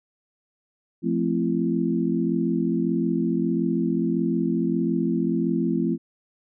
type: chord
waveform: sine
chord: F major seventh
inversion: none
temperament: equal with one note detuned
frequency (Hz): 174.61 / 220 / 261.6 / 336.9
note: F3 / A3 / C4 / E4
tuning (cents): 0 / 0 / 0 / +38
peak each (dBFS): -26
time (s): 1.02-5.98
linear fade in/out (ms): 50
effects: none